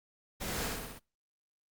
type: noise with echo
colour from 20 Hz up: pink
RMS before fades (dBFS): -38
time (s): 0.4-0.68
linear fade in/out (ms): 20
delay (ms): 63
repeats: 5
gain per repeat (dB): -2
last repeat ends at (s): 0.995
effects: noise-tail reverb RT60 0.3 s tail -25 dB re dry + Opus 48 kbps